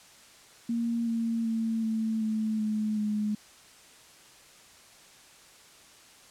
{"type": "tone with pitch steps", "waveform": "sine", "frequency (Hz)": [233.1, 229.2, 225.4, 221.7, 218, 214.4, 210.8], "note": ["A#3", "A#3", "A3", "A3", "A3", "A3", "G#3"], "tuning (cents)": [0, -29, 42, 13, -16, -45, 26], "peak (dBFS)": -26, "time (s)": [0.69, 3.35], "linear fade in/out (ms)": 5, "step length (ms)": 380, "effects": ["white hiss -54 dBFS RMS until 6.3 s", "low-pass 9000 Hz 12 dB/octave"]}